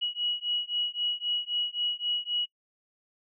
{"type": "beating tone pair", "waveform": "sine", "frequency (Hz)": [2913, 2916.8], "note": ["F#7", "F#7"], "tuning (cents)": [-28, -25], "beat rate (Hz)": 3.8, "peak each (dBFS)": -31, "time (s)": [0.01, 2.46], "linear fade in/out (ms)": 20, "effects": ["noise-tail reverb RT60 0.1 s tail -26 dB re dry"]}